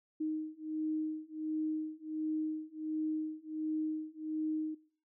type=beating tone pair; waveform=sine; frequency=310.7 / 312.1 Hz; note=D#4 / D#4; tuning=-2 / +5 cents; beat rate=1.4 Hz; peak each=-38 / -37 dBFS; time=0.2-4.75 s; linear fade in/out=10 ms; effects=noise-tail reverb RT60 0.5 s tail -21 dB re dry